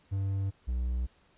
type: tone pair in turn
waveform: triangle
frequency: 97.6 / 61.64 Hz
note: G2 / B1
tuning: -7 / -3 cents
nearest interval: minor sixth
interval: 796 cents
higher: first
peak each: -26 dBFS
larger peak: neither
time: 0.11-0.51 / 0.67-1.07 s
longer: neither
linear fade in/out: 20 ms
effects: pink hiss -65 dBFS RMS until 1.37 s + resampled to 8000 Hz